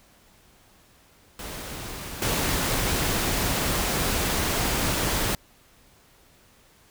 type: noise with level steps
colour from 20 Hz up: pink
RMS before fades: -36 / -25 dBFS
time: 1.39-5.35 s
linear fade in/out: 2 ms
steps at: 2.22 s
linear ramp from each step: 2 ms
effects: pink hiss -57 dBFS RMS until 6.9 s